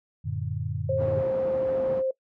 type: chord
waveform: sine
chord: Gb augmented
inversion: none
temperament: equal with one note detuned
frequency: 92.5 / 113.75 / 146.83 Hz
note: Gb2 / Bb2 / D3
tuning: 0 / -42 / 0 cents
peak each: -32 dBFS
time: 0.24-1.23 s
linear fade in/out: 20 ms
type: tone with pitch glide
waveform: sine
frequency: 534 to 526 Hz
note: C5 to C5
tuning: +35 to +9 cents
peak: -23 dBFS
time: 0.89-2.11 s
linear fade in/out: 5 ms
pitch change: -26 cents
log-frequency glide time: 1.1-1.37 s
type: band-pass noise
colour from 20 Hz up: pink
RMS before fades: -37 dBFS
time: 0.97-2.03 s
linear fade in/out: 50 ms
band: 140 to 790 Hz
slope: 12 dB/octave
effects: noise-tail reverb RT60 0.1 s tail -21 dB re dry